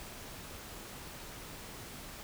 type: silence
effects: pink hiss -47 dBFS RMS until 2.23 s